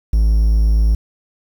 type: tone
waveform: triangle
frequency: 54.2 Hz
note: A1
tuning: 25 cents flat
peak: -8 dBFS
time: 0.13-0.95 s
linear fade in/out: 5 ms
effects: 7-bit